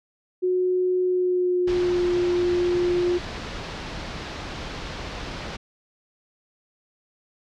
sine tone with pitch glide, 365.7 to 353.7 Hz, F#4 to F4, -20 to +22 cents, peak -19 dBFS, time 0.42-3.19 s, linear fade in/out 20 ms, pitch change -58 cents, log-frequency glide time 1.02-2.12 s
pink low-pass noise, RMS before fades -34 dBFS, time 1.67-5.57 s, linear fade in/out 10 ms, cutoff 5100 Hz, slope 24 dB/octave
effects none

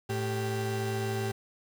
35% pulse tone pair together, 109.9 / 391.6 Hz, A2 / G4, -2 / -2 cents, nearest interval octave + minor seventh, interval 2200 cents, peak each -30 / -31 dBFS, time 0.09-1.32 s, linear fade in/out 10 ms, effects 9-bit

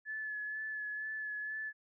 sine tone with vibrato, 1721 Hz, A6, 39 cents flat, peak -37 dBFS, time 0.05-1.73 s, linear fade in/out 50 ms, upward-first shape sine, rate 2.1 Hz, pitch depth 22 cents each way, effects none

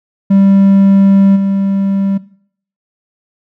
triangle tone with level steps, 196 Hz, G3, in tune, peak -3 / -9 dBFS, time 0.3-2.18 s, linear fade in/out 10 ms, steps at 1.35 s, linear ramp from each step 20 ms, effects noise-tail reverb RT60 0.6 s tail -19 dB re dry

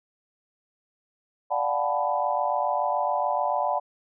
sine tone cluster, 587 / 712 / 759 / 868 / 994 Hz, D5 / F5 / F#5 / A5 / B5, -1 / +33 / +44 / -24 / +11 cents, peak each -29 dBFS, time 1.5-3.8 s, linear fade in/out 20 ms, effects none

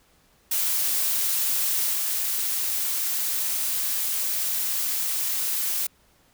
blue noise with level steps, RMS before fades -24 / -26 dBFS, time 0.51-5.87 s, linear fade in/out 5 ms, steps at 1.93 s, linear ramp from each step 2 ms, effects pink hiss -61 dBFS RMS until 6.33 s

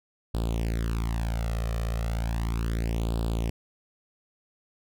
sawtooth tone with flanger, 56.6 Hz, A1, 50 cents sharp, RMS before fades -28 dBFS, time 0.34-3.5 s, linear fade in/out 5 ms, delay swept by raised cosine 0.24 to 1.64 ms, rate 0.35 Hz, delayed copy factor +0.85, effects none

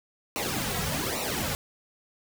pink noise with flanger, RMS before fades -30 dBFS, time 0.36-1.55 s, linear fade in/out 0 ms, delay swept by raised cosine 0.6 to 3.4 ms, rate 1.2 Hz, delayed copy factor -0.9, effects none

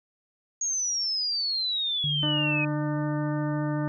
sine exponential sweep, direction down, 6645 to 2506 Hz, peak -25 dBFS, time 0.61-2.65 s, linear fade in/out 5 ms
sine tone with vibrato, 146.83 Hz, D3, in tune, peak -28 dBFS, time 2.04-3.88 s, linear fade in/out 0 ms, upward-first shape sine, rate 14 Hz, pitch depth 16 cents each way
harmonic tone, 300.6 Hz, D4, 40 cents sharp, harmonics 1 / 2 / 3 / 4 / 5 / 6, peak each -29 / -35 / -39 / -41 / -43 / -45 dBFS, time 2.23-3.88 s, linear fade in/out 0 ms
effects none

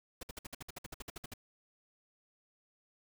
pink noise bursts, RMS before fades -44 dBFS, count 15, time 0.21-1.338 s, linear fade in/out 5 ms, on 22 ms, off 57 ms, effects none

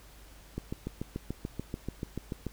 click train, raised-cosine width 3 ms, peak -21 dBFS, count 14, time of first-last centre 0.58-2.467 s, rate 6.89 Hz, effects added 50 Hz sine -53 dBFS peak until 2.52 s + pink hiss -56 dBFS RMS until 2.52 s

